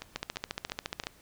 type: two click trains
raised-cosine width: 0.2 ms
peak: -21 / -15 dBFS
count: 4 / 14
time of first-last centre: 0.02-1.037 / 0.16-1.069 s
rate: 2.95 / 14.3 Hz
effects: pink hiss -59 dBFS RMS until 1.21 s